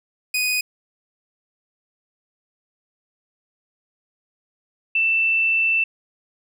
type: tone pair in turn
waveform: sawtooth / sine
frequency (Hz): 2489 / 2665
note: D#7 / E7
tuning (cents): 0 / +18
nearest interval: minor second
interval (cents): 118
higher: second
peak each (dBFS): -16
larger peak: neither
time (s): 0.34-0.61 / 4.95-5.84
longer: second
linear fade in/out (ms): 5
effects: none